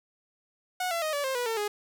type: tone with pitch steps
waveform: sawtooth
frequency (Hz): 732 / 675.1 / 622.7 / 574.3 / 529.7 / 488.6 / 450.6 / 415.6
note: F#5 / E5 / D#5 / D5 / C5 / B4 / A4 / G#4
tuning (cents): -19 / +41 / +1 / -39 / +21 / -19 / +41 / +1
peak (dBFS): -24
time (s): 0.8-1.68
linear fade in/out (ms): 5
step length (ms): 110
effects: none